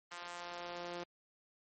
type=tone with high-pass filter sweep; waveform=sawtooth; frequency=174.61 Hz; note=F3; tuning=in tune; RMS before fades=-45 dBFS; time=0.11-1.04 s; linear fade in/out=10 ms; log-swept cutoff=1100 to 380 Hz; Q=1.2; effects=MP3 32 kbps